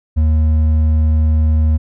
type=tone with hard clipping; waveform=triangle; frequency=77.78 Hz; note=D#2; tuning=in tune; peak=-11 dBFS; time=0.16-1.78 s; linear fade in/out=20 ms; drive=8 dB; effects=none